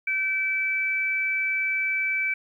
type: tone pair together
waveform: sine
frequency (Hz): 1538.1 / 2310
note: G6 / D7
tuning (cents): -33 / -29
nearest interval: perfect fifth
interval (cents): 704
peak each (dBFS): -32 / -23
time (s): 0.07-2.34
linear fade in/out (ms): 5
effects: 10-bit